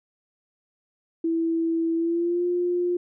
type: tone with pitch glide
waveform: sine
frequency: 329.6 to 353.3 Hz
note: E4 to F4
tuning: 0 to +20 cents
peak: -21 dBFS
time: 1.24-2.97 s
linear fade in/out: 5 ms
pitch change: +120 cents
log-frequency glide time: 1.95-2.45 s
effects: none